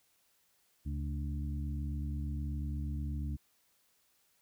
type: harmonic tone with a mistuned harmonic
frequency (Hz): 73.42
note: D2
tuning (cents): 0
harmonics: 1 / 2 / 3 / 4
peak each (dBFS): -35 / -41 / -45 / -47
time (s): 0.85-3.37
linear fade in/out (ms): 20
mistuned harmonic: 2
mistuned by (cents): -61
effects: white hiss -72 dBFS RMS until 4.41 s